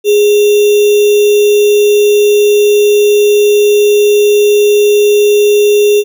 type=tone with sample-and-hold; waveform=sine; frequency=414.3 Hz; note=G#4; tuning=4 cents flat; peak=-4 dBFS; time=0.04-6.04 s; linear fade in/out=50 ms; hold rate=3150 Hz; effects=none